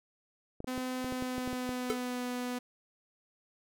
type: clicks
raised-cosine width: 2 ms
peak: -26 dBFS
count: 10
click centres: 0.604 / 0.644 / 0.778 / 1.045 / 1.124 / 1.224 / 1.381 / 1.476 / 1.53 / 1.692 s
type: tone with pitch glide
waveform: sawtooth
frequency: 255.1 to 247.6 Hz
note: C4 to B3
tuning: -44 to +5 cents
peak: -30 dBFS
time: 0.67-2.59 s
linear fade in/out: 10 ms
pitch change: -51 cents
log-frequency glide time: 1.06-2.24 s
type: tone with exponential decay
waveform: square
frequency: 438.3 Hz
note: A4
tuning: 7 cents flat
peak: -26 dBFS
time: 1.9-2.01 s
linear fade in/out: 0 ms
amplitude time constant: 22 ms
effects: none